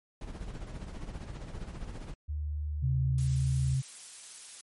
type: noise with tremolo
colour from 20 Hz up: brown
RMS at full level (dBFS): -38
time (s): 0.21-2.14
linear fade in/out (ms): 2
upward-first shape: sine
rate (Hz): 15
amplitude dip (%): 55
type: tone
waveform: sine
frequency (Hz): 74.7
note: D2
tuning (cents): +30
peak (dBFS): -31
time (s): 2.28-3.76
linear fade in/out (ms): 20
type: tone with pitch glide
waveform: sine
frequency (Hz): 131.3 to 132.21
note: C3 to C3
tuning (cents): +6 to +18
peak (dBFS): -26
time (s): 2.82-3.82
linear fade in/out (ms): 20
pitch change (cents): +12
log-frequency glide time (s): 2.96-3.43
type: noise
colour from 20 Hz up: blue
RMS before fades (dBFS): -44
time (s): 3.18-4.61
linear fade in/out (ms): 2
effects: MP3 48 kbps